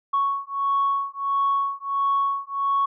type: beating tone pair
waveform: sine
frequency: 1108.7 / 1110.2 Hz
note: C#6 / C#6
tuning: 0 / +2 cents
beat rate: 1.5 Hz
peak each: -23 dBFS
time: 0.13-2.86 s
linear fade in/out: 10 ms
effects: tanh soft clip ceiling -14 dBFS